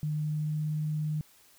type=tone with pitch glide; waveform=sine; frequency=151.6 to 152.92 Hz; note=D#3 to D#3; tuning=-45 to -30 cents; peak=-28 dBFS; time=0.03-1.21 s; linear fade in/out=0 ms; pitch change=+15 cents; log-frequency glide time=0.14-0.61 s; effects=white hiss -60 dBFS RMS until 1.58 s